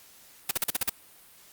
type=noise bursts; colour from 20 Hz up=white; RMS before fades=-25 dBFS; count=7; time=0.49-0.896 s; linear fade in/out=5 ms; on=22 ms; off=42 ms; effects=white hiss -54 dBFS RMS until 1.52 s + Opus 48 kbps